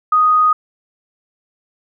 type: tone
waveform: sine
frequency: 1244.5 Hz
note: D#6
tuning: in tune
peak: -9 dBFS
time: 0.12-0.53 s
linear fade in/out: 5 ms
effects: none